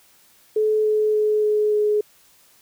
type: tone with pitch steps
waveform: sine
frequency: 430.5 / 428 / 425.6 / 423.1 / 420.7 Hz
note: A4 / A4 / G#4 / G#4 / G#4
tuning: -38 / -48 / +42 / +32 / +22 cents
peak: -16 dBFS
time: 0.56-2.01 s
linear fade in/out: 5 ms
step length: 290 ms
effects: white hiss -55 dBFS RMS until 2.61 s